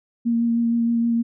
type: tone with vibrato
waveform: sine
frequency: 233.1 Hz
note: A#3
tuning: in tune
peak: -17 dBFS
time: 0.25-1.23 s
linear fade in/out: 20 ms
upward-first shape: sine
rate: 6.4 Hz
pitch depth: 14 cents each way
effects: none